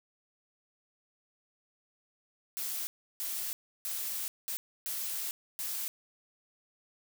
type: noise bursts at uneven times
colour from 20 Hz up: blue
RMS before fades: -36 dBFS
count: 6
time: 2.57-2.87 / 3.2-3.53 / 3.85-4.28 / 4.48-4.57 / 4.86-5.31 / 5.59-5.88 s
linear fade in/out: 0 ms
effects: none